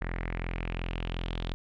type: tone with low-pass filter sweep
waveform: sawtooth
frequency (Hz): 42.78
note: F1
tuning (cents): -35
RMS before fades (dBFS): -34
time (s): 0.01-1.54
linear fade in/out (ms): 0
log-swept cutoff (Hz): 1900 to 3600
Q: 4.1
effects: none